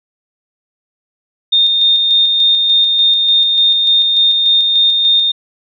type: tone with tremolo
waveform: sine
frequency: 3653 Hz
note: A#7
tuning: 36 cents flat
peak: -7 dBFS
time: 1.52-5.32 s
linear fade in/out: 10 ms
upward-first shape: square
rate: 3.4 Hz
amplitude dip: 30%
effects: none